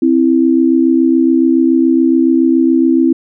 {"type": "tone pair together", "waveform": "sine", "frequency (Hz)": [262.5, 329.6], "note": ["C4", "E4"], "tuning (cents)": [6, 0], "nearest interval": "major third", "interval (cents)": 394, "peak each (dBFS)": -10, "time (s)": [0.02, 3.13], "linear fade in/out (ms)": 5, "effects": []}